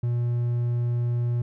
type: tone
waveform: triangle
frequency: 120 Hz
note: B2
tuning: 49 cents flat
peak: -20 dBFS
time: 0.03-1.42 s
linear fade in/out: 5 ms
effects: none